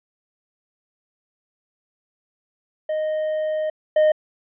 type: tone pair in turn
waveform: triangle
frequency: 620 / 616.1 Hz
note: D#5 / D#5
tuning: -6 / -17 cents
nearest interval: unison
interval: 11 cents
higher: first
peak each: -19 / -11 dBFS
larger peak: second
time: 2.89-3.7 / 3.96-4.12 s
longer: first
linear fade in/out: 5 ms
effects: resampled to 8000 Hz